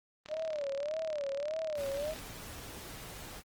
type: click train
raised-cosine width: 0.2 ms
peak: -28 dBFS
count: 72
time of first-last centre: 0.26-2.189 s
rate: 36.8 Hz
type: tone with vibrato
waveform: sine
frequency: 595 Hz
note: D5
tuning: 22 cents sharp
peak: -33 dBFS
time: 0.28-2.15 s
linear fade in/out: 50 ms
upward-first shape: sine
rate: 1.7 Hz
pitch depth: 140 cents each way
type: noise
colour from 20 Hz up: pink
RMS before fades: -46 dBFS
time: 1.75-3.43 s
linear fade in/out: 50 ms
effects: Opus 24 kbps